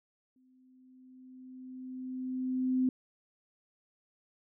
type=tone with exponential growth; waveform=sine; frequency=256.9 Hz; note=C4; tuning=32 cents flat; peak=-24 dBFS; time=0.36-2.89 s; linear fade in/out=2 ms; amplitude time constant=550 ms; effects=none